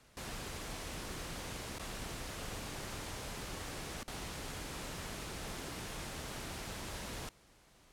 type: noise with dropouts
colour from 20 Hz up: pink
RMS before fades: -43 dBFS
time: 0.17-7.29 s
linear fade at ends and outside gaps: 1 ms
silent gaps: 1.784-1.795 / 4.031-4.079 s
effects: pink hiss -64 dBFS RMS until 7.92 s + low-pass 11000 Hz 12 dB/octave